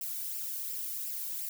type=noise with flanger; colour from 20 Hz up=violet; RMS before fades=-37 dBFS; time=0.01-1.49 s; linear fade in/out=2 ms; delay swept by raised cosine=0.38 to 1.38 ms; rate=2.8 Hz; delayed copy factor=+0.55; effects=none